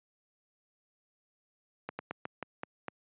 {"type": "slowing click train", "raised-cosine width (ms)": 0.5, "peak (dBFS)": -21, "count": 7, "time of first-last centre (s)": [1.89, 2.883], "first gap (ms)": 100, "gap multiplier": 1.2, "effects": ["high-pass 150 Hz 12 dB/octave", "resampled to 8000 Hz"]}